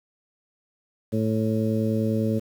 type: harmonic tone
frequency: 110 Hz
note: A2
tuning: in tune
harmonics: 1 / 2 / 3 / 4 / 5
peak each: -26 / -24 / -31 / -30 / -31 dBFS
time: 1.12-2.4 s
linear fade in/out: 20 ms
effects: 8-bit